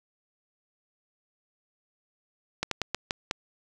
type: slowing click train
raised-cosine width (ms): 0.2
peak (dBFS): -10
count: 6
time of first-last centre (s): 2.63-3.311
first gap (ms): 83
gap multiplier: 1.25
effects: none